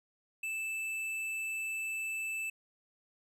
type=tone with tanh clipping; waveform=triangle; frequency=2637 Hz; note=E7; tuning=in tune; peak=-36 dBFS; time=0.43-2.5 s; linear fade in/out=5 ms; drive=15 dB; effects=none